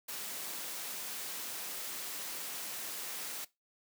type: noise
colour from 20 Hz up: white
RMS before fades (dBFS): -41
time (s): 0.08-3.45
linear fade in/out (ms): 10
effects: noise-tail reverb RT60 0.2 s tail -19 dB re dry + high-pass 200 Hz 12 dB/octave